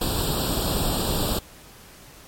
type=noise with comb filter; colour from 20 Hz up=pink; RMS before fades=-24 dBFS; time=0.01-1.39 s; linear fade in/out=5 ms; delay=0.24 ms; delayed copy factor=+1; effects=pink hiss -47 dBFS RMS until 2.27 s + MP3 64 kbps